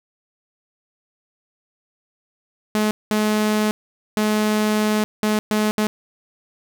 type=tone bursts at uneven times; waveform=sawtooth; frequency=213.1 Hz; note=G#3; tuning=45 cents sharp; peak=-13 dBFS; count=6; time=2.75-2.91 / 3.11-3.71 / 4.17-5.04 / 5.23-5.39 / 5.51-5.71 / 5.78-5.87 s; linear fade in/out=0 ms; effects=none